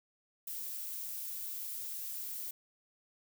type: noise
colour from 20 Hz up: violet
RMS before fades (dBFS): -41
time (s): 0.47-2.51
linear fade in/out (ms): 5
effects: none

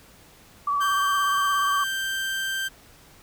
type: tone with vibrato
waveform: sine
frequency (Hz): 1145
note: D6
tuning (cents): -44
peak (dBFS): -21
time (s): 0.67-1.84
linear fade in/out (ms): 5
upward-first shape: triangle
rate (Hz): 17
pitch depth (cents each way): 43
type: tone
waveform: 30% pulse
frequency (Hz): 1568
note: G6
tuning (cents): 0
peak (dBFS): -23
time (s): 0.8-2.69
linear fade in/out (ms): 20
effects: pink hiss -52 dBFS RMS until 3.22 s

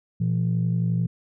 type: tone pair together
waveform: sine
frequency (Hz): 118.5 / 169.97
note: A#2 / F3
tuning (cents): +29 / -47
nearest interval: tritone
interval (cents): 624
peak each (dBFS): -22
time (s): 0.2-1.07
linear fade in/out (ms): 10
effects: tanh soft clip ceiling -15 dBFS

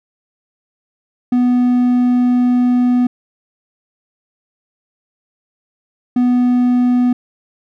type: tone pair in turn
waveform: triangle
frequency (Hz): 246.9 / 246.9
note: B3 / B3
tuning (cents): 0 / 0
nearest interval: unison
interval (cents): 0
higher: neither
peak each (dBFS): -8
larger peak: neither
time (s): 1.32-3.07 / 6.16-7.13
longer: first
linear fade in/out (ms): 5
effects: none

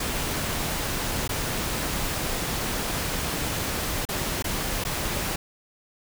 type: noise with dropouts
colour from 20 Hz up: pink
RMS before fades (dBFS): -28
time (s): 0-5.36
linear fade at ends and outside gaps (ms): 5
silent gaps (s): 1.278-1.291 / 4.053-4.088 / 4.425-4.442 / 4.839-4.849
effects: none

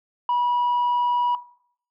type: tone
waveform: sine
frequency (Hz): 972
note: B5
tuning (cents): -28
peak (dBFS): -17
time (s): 0.29-1.35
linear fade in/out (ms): 2
effects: noise-tail reverb RT60 0.6 s tail -18 dB re dry + tanh soft clip ceiling -17 dBFS

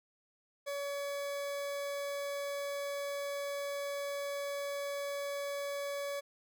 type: tone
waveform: 40% pulse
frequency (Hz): 566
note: C#5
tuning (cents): +36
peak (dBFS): -35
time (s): 0.66-6.21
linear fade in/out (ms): 20
effects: none

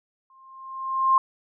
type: tone with exponential growth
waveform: sine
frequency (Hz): 1059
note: C6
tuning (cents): +21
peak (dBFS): -13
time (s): 0.3-1.18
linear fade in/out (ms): 2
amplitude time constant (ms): 190
effects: none

